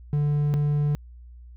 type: tone pair in turn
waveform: triangle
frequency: 146.83 / 146.83 Hz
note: D3 / D3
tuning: 0 / 0 cents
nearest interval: unison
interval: 0 cents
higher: neither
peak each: -18 dBFS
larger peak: neither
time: 0.13-0.54 / 0.54-0.95 s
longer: neither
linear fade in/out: 0 ms
effects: added 60 Hz sine -42 dBFS peak until 1.56 s